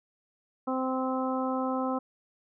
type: harmonic tone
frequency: 260 Hz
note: C4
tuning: 11 cents flat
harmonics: 1 / 2 / 3 / 4 / 5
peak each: -30 / -33 / -35 / -36 / -37 dBFS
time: 0.67-1.99 s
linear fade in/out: 10 ms
effects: none